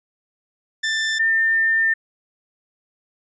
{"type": "tone pair in turn", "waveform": ["sawtooth", "sine"], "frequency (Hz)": [1775, 1801.9], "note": ["A6", "A6"], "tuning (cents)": [15, 41], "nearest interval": "unison", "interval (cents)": 26, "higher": "second", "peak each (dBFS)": [-16, -15], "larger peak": "second", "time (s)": [[0.83, 1.19], [1.19, 1.94]], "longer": "second", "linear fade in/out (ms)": 10, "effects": ["resampled to 16000 Hz"]}